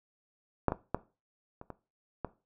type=clicks; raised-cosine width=1 ms; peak=-10 / -16 / -14 / -30 / -27 / -19 dBFS; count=6; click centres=0.683 / 0.721 / 0.946 / 1.614 / 1.703 / 2.247 s; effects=noise-tail reverb RT60 0.3 s tail -17 dB re dry